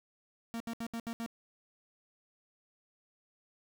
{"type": "tone bursts", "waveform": "45% pulse", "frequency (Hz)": 230.6, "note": "A#3", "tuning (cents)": -19, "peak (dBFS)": -36, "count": 6, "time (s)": [0.54, 1.262], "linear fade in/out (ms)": 0, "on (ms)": 62, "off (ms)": 70, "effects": []}